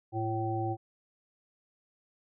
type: harmonic tone with a mistuned harmonic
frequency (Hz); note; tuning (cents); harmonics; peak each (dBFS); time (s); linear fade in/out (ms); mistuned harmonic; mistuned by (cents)
110; A2; 0; 1 / 3 / 5 / 7; -33 / -34 / -43 / -34; 0.12-0.77; 50; 3; +54
effects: none